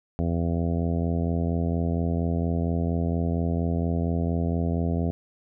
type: harmonic tone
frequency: 84.3 Hz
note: E2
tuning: 39 cents sharp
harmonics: 1 / 2 / 3 / 4 / 5 / 6 / 7 / 8 / 9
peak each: -26 / -27 / -30 / -37 / -36 / -39 / -41 / -37 / -47 dBFS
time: 0.19-5.11 s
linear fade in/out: 0 ms
effects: none